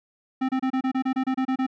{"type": "tone bursts", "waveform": "square", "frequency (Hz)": 261.6, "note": "C4", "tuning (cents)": 0, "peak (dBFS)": -22, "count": 12, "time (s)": [0.41, 1.666], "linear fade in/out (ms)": 10, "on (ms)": 79, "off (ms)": 28, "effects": ["low-pass 2000 Hz 12 dB/octave"]}